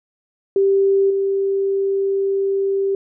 sine tone with level steps, 392 Hz, G4, in tune, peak -12 / -16 dBFS, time 0.56-2.95 s, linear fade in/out 2 ms, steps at 1.1 s, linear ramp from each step 5 ms, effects none

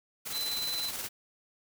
white noise with tremolo, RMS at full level -36 dBFS, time 0.25-1.09 s, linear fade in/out 20 ms, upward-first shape square, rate 19 Hz, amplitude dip 35%
triangle tone, 4032 Hz, B7, 35 cents sharp, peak -31 dBFS, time 0.31-0.92 s, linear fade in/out 50 ms
effects none

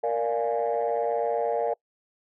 sine chord, Bb dominant seventh, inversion none, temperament equal with one note detuned, 466.2 / 587.3 / 695.6 / 830.6 Hz, Bb4 / D5 / F5 / Ab5, 0 / 0 / -7 / 0 cents, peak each -26 / -28 / -28 / -31 dBFS, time 0.03-1.74 s, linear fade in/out 10 ms, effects noise-tail reverb RT60 0.1 s tail -26 dB re dry + tanh soft clip ceiling -17 dBFS

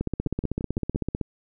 two click trains, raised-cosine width 3 ms, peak -17 / -13 dBFS, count 5 / 20, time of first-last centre 0.27-0.948 / 0.01-1.213 s, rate 5.9 / 15.8 Hz, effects none

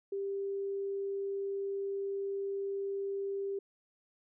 sine tone, 395.1 Hz, G4, 14 cents sharp, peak -33 dBFS, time 0.12-3.59 s, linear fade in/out 5 ms, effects none

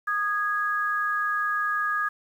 sine tone pair together, 1233 / 1658.3 Hz, D#6 / G#6, -16 / -3 cents, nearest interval perfect fourth, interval 513 cents, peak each -26 dBFS, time 0.07-2.09 s, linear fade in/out 10 ms, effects 9-bit

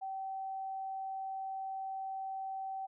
sine tone, 770 Hz, G5, 31 cents flat, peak -37 dBFS, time 0.01-2.87 s, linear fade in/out 20 ms, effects none

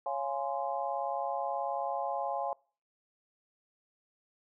sine chord, Db major seventh, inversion none, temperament just, 554.4 / 693 / 831.5 / 1039.4 Hz, Db5 / F5 / Ab5 / C6, 0 / -14 / +2 / -12 cents, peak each -37 / -36 / -35 / -40 dBFS, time 0.06-2.53 s, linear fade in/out 2 ms, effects noise-tail reverb RT60 0.4 s tail -25 dB re dry

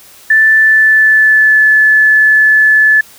sine tone with pitch glide, 1760 to 1730.8 Hz, A6 to A6, 0 to -29 cents, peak -4 dBFS, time 0.3-3.01 s, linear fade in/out 5 ms, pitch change -29 cents, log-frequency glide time 0.57-1.64 s, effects white hiss -39 dBFS RMS until 3.18 s

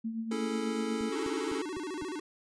sine tone with tremolo, 225.4 Hz, A3, 42 cents sharp, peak -30 dBFS, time 0.04-1.1 s, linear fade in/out 10 ms, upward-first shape triangle, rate 8.2 Hz, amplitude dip 60%
square chord, A major seventh, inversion first, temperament equal, 277.2 / 329.6 / 415.3 / 440 Hz, C#4 / E4 / G#4 / A4, 0 / 0 / 0 / 0 cents, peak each -39 / -40 / -43 / -37 dBFS, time 0.31-1.62 s, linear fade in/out 5 ms
click train, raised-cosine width 3 ms, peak -32 dBFS, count 5, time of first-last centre 1.01-2.023 s, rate 3.95 Hz
square tone with vibrato, 335.3 Hz, E4, 30 cents sharp, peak -36 dBFS, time 1.12-2.2 s, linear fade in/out 5 ms, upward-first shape square, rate 14 Hz, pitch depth 190 cents each way
effects resampled to 22050 Hz

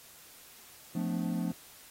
triangle chord, B half-diminished seventh, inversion second, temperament equal with one note detuned, 174.61 / 220 / 252 / 293.7 Hz, F3 / A3 / B3 / D4, 0 / 0 / +35 / 0 cents, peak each -31 / -34 / -35 / -37 dBFS, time 0.95-1.52 s, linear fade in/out 5 ms, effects white hiss -54 dBFS RMS until 1.9 s + AAC 48 kbps

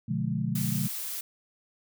sine chord, B diminished seventh, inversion none, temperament just, 123.47 / 148.16 / 177.8 / 213.4 Hz, B2 / D3 / F3 / Ab3, 0 / +16 / +31 / +47 cents, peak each -32 dBFS, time 0.08-0.88 s, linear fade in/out 10 ms
blue noise, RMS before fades -35 dBFS, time 0.55-1.21 s, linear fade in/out 5 ms
effects none

